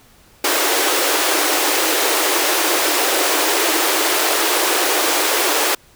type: high-pass noise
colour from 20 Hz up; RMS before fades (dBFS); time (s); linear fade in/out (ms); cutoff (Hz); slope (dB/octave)
pink; -17; 0.44-5.75; 5; 300; 96
effects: pink hiss -50 dBFS RMS until 5.95 s